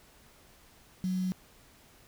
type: tone with quantisation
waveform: sine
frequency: 185 Hz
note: F#3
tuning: in tune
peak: -28 dBFS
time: 1.04-1.32 s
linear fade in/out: 0 ms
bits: 8
effects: pink hiss -59 dBFS RMS until 2.07 s